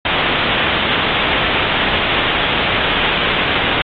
white low-pass noise, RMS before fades -17 dBFS, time 0.05-3.82 s, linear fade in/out 2 ms, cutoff 3600 Hz, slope 96 dB/octave, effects AAC 32 kbps

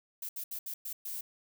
violet noise bursts at uneven times, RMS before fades -39 dBFS, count 6, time 0.22-0.29 / 0.36-0.44 / 0.51-0.59 / 0.66-0.74 / 0.85-0.93 / 1.05-1.21 s, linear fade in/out 5 ms, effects none

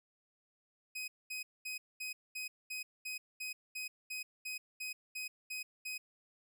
sawtooth tone bursts, 2516 Hz, D#7, 19 cents sharp, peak -36 dBFS, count 15, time 0.95-5.98 s, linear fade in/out 10 ms, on 130 ms, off 220 ms, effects none

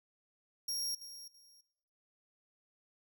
sawtooth tone with echo, 5588 Hz, F8, in tune, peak -32 dBFS, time 0.68-0.95 s, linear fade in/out 5 ms, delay 330 ms, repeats 2, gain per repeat -13 dB, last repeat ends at 1.61 s, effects noise-tail reverb RT60 0.8 s tail -19 dB re dry

